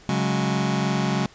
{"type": "chord", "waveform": "sawtooth", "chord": "C# suspended fourth", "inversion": "none", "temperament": "just", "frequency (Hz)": [138.59, 184.79, 207.9], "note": ["C#3", "F#3", "G#3"], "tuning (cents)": [0, -2, 2], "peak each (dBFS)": -21, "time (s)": [0.09, 1.26], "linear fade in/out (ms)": 0, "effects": ["pink hiss -50 dBFS RMS until 1.34 s", "resampled to 16000 Hz"]}